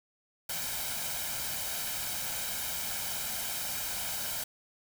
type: noise with comb filter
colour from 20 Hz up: white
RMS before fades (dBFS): -35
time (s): 0.49-4.44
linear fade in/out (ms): 5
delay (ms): 1.3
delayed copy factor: +0.6
effects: none